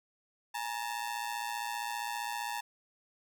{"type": "ring-modulated tone", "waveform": "sawtooth", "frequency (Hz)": 888, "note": "A5", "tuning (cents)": 16, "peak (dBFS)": -28, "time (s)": [0.54, 2.61], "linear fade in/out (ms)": 10, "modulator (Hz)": 57.6, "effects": []}